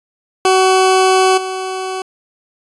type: tone with level steps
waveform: 20% pulse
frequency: 376.1 Hz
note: F#4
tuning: 28 cents sharp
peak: -4 / -15 dBFS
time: 0.45-2.02 s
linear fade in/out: 2 ms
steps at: 1.37 s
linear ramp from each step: 10 ms
effects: resampled to 24000 Hz